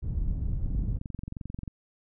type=low-pass noise; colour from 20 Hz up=pink; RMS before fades=-29 dBFS; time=0.02-0.99 s; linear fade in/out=20 ms; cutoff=110 Hz; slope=12 dB/octave
type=click train; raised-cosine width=5 ms; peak=-24 dBFS; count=24; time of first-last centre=0.66-1.678 s; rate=22.6 Hz
effects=none